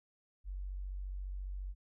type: tone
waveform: sine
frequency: 47.27 Hz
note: F#1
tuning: 38 cents sharp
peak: -38 dBFS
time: 0.44-1.75 s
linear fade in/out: 50 ms
effects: none